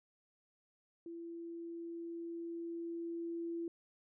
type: tone with level ramp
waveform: sine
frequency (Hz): 336.8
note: E4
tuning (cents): +37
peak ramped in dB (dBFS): -44 to -37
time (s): 1.06-3.68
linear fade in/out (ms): 2
effects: none